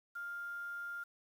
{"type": "tone with quantisation", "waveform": "sine", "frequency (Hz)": 1401, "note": "F6", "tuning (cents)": 5, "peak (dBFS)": -40, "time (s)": [0.15, 1.04], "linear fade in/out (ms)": 10, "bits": 10, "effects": []}